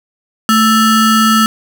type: ring-modulated tone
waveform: square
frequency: 770 Hz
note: G5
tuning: 31 cents flat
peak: -5 dBFS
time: 0.49-1.46 s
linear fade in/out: 0 ms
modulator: 549 Hz
effects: 7-bit